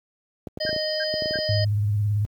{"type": "clicks", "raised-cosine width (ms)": 2, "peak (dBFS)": -19, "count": 12, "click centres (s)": [0.472, 0.574, 0.651, 0.692, 0.729, 0.763, 1.14, 1.222, 1.258, 1.309, 1.357, 1.388]}
{"type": "harmonic tone", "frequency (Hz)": 619, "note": "D#5", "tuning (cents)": -9, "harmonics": [1, 3, 5, 7, 8], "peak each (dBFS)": [-26, -35, -37, -37, -28], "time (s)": [0.6, 1.65], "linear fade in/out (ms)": 10}
{"type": "tone bursts", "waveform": "sine", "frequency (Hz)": 1599, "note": "G6", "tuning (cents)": 34, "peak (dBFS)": -27, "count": 3, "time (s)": [0.66, 1.378], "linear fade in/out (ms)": 10, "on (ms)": 46, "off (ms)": 290}
{"type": "tone with vibrato", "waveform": "sine", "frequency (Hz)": 103.83, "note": "G#2", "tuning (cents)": 0, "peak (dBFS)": -19, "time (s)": [1.49, 2.25], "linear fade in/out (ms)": 0, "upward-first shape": "sine", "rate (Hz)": 18, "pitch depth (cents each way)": 56}
{"effects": ["high-pass 60 Hz 12 dB/octave", "9-bit"]}